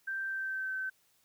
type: tone with pitch glide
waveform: sine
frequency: 1568 to 1536.6 Hz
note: G6 to G6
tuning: 0 to -35 cents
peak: -33 dBFS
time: 0.07-0.9 s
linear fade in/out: 10 ms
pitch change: -35 cents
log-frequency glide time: 0.26-0.74 s
effects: white hiss -70 dBFS RMS until 1.24 s